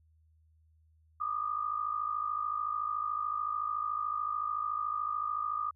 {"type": "tone pair together", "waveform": "sine", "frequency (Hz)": [1180.3, 1234], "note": ["D6", "D#6"], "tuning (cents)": [8, -15], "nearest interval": "minor second", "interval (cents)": 77, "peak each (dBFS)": [-35, -33], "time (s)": [1.2, 5.71], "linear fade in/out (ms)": 10, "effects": ["added 79 Hz sine -63 dBFS peak until 5.75 s"]}